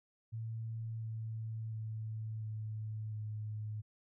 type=tone with pitch steps; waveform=sine; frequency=112.7 / 111.28 / 109.87 / 108.48 / 107.11 Hz; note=A2 / A2 / A2 / A2 / A2; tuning=+42 / +20 / -2 / -24 / -46 cents; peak=-38 dBFS; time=0.32-3.82 s; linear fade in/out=20 ms; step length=700 ms; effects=none